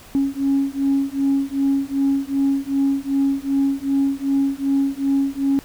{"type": "beating tone pair", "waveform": "sine", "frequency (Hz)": [274, 276.6], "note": ["C#4", "C#4"], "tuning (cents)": [-20, -4], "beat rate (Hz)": 2.6, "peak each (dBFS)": -19, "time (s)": [0.15, 5.59], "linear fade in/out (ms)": 0, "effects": ["tanh soft clip ceiling -11 dBFS", "pink hiss -44 dBFS RMS until 5.64 s"]}